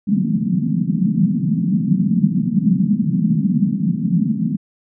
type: band-pass noise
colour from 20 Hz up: pink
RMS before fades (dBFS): -17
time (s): 0.07-4.57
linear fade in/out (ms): 20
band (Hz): 160 to 230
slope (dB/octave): 48
effects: none